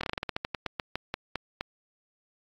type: slowing click train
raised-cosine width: 0.3 ms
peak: -14 dBFS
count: 17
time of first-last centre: 0.01-1.61 s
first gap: 24 ms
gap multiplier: 1.17
effects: AAC 48 kbps